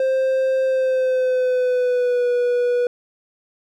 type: tone with pitch glide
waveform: triangle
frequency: 526 to 487.9 Hz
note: C5 to B4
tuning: +9 to -21 cents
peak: -14 dBFS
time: 0-2.87 s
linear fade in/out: 2 ms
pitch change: -130 cents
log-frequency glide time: 0.63-2.28 s
effects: none